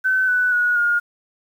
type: tone with pitch steps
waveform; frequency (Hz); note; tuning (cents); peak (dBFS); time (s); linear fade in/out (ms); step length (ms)
sine; 1524 / 1490.1 / 1456.9 / 1424.4; G6 / F#6 / F#6 / F6; -49 / +12 / -27 / +34; -15; 0.04-1; 20; 240
effects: 8-bit